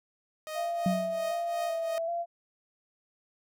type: tone with tremolo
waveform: sawtooth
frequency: 622.3 Hz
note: D#5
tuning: in tune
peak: -30 dBFS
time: 0.47-1.98 s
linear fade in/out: 0 ms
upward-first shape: triangle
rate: 2.8 Hz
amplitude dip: 85%
type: tone with vibrato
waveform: sine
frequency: 674 Hz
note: E5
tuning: 38 cents sharp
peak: -29 dBFS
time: 0.54-2.26 s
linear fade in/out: 50 ms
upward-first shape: square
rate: 1.3 Hz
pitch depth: 29 cents each way
type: tone with exponential decay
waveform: sine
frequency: 185 Hz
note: F#3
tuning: in tune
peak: -22 dBFS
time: 0.86-1.32 s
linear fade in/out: 2 ms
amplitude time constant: 100 ms
effects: none